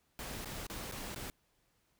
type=noise with dropouts; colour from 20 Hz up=pink; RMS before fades=-43 dBFS; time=0.19-1.3 s; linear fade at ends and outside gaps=0 ms; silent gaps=0.446-0.457 / 0.667-0.699 / 0.914-0.922 / 1.146-1.16 s; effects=pink hiss -75 dBFS RMS until 1.99 s